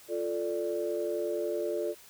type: chord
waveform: sine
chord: D minor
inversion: first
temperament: equal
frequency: 349.2 / 440 / 587.3 Hz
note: F4 / A4 / D5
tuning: 0 / 0 / 0 cents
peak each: -33 dBFS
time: 0.08-1.95 s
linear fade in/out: 50 ms
effects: tanh soft clip ceiling -20 dBFS + white hiss -54 dBFS RMS until 2.09 s